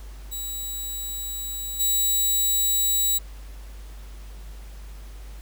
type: tone with level steps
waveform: 5% pulse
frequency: 3900 Hz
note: B7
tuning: 23 cents flat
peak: -22 / -12 dBFS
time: 0.31-3.19 s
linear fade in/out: 20 ms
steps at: 1.79 s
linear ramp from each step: 20 ms
effects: added 50 Hz sine -37 dBFS peak until 5.41 s + pink hiss -51 dBFS RMS until 5.41 s